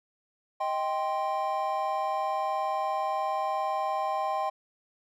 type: chord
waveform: triangle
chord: C minor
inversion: first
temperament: just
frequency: 627.9 / 784.9 / 1046.5 Hz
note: Eb5 / G5 / C6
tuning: +16 / +2 / 0 cents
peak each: -31 / -28 / -30 dBFS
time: 0.6-4.5 s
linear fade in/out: 10 ms
effects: none